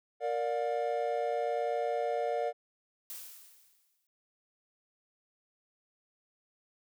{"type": "chord", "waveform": "triangle", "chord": "Bb major", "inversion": "none", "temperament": "equal with one note detuned", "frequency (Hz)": [466.2, 587.3, 715.6], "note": ["Bb4", "D5", "F5"], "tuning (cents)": [0, 0, 42], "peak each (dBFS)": -32, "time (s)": [0.2, 2.53], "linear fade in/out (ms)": 50}
{"type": "noise with exponential decay", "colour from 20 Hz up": "blue", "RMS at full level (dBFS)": -41, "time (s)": [3.1, 4.07], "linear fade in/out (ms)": 1, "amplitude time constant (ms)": 210}
{"effects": []}